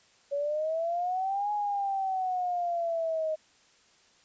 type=exponential two-way sweep; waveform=sine; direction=up then down; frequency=560 to 837 to 622 Hz; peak=-27 dBFS; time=0.31-3.36 s; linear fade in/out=20 ms; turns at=1.52 s; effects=white hiss -62 dBFS RMS until 4.24 s + resampled to 16000 Hz